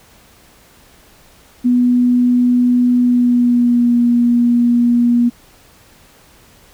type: tone with pitch glide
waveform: sine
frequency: 245.9 to 239.5 Hz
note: B3 to A#3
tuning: -7 to +47 cents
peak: -9 dBFS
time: 1.64-5.3 s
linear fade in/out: 20 ms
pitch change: -46 cents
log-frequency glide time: 2.98-3.95 s
effects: pink hiss -47 dBFS RMS until 6.73 s